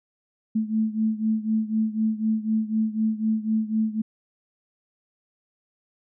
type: beating tone pair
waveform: sine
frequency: 217.7 / 221.7 Hz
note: A3 / A3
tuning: -18 / +13 cents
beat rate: 4 Hz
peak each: -23 / -26 dBFS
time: 0.55-4.02 s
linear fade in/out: 10 ms
effects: none